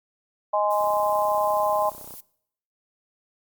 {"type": "harmonic tone", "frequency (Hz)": 207.7, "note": "G#3", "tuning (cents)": 0, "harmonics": [3, 4, 5], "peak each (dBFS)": [-23, -24, -25], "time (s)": [0.53, 1.9], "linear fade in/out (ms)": 10}
{"type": "noise", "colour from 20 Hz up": "violet", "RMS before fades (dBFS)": -41, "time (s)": [0.7, 2.21], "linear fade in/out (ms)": 10}
{"type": "click train", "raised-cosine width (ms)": 1, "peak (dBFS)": -30, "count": 43, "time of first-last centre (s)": [0.81, 2.139], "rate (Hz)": 31.6}
{"effects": ["noise-tail reverb RT60 0.7 s tail -21 dB re dry", "Opus 48 kbps"]}